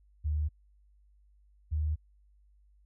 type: tone pair in turn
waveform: sine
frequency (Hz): 75.3 / 76.35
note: D2 / D#2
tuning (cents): +44 / -32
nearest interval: unison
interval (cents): 24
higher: second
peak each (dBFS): -27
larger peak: neither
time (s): 0.24-0.49 / 1.71-1.96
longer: neither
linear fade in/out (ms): 20
effects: added 50 Hz sine -60 dBFS peak until 2.85 s